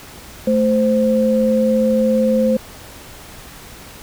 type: tone pair together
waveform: sine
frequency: 219.7 / 520 Hz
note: A3 / C5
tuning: -2 / -11 cents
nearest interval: octave + minor third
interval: 1491 cents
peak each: -15 dBFS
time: 0.47-2.57 s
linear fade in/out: 5 ms
effects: pink hiss -38 dBFS RMS until 4.02 s